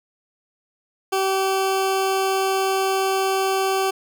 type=tone; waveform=20% pulse; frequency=384.5 Hz; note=G4; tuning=33 cents flat; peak=-14 dBFS; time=1.12-3.91 s; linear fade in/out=10 ms; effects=none